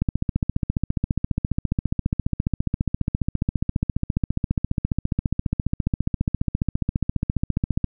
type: click train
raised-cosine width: 5 ms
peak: -8 dBFS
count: 116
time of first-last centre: 0.02-7.843 s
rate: 14.7 Hz
effects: none